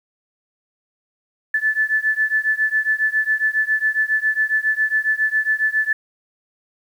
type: beating tone pair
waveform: sine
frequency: 1740 / 1747.3 Hz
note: A6 / A6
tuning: -20 / -13 cents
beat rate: 7.3 Hz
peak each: -19 / -20 dBFS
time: 1.54-5.93 s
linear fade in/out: 5 ms
effects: 8-bit